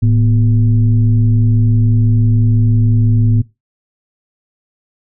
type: tone with frequency modulation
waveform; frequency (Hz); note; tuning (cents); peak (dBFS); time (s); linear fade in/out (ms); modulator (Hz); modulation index
sine; 110; A2; 0; -8; 0.02-3.42; 10; 134; 0.58
effects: noise-tail reverb RT60 0.2 s tail -18 dB re dry